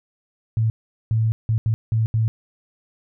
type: tone bursts at uneven times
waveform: sine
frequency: 111.5 Hz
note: A2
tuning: 23 cents sharp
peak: -16 dBFS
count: 6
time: 0.57-0.7 / 1.11-1.32 / 1.49-1.58 / 1.66-1.74 / 1.92-2.06 / 2.14-2.28 s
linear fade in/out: 0 ms
effects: none